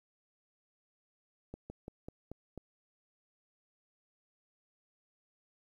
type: slowing click train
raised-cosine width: 2 ms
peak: -30 dBFS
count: 6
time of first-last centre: 1.54-2.577 s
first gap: 160 ms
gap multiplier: 1.13
effects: 11-bit